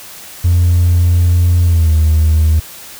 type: tone with pitch glide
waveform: triangle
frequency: 87 to 78.41 Hz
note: F2 to D#2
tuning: -6 to +14 cents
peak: -4 dBFS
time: 0.44-2.6 s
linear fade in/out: 10 ms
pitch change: -180 cents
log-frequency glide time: 1.64-1.93 s
effects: tanh soft clip ceiling -3 dBFS + white hiss -33 dBFS RMS until 2.99 s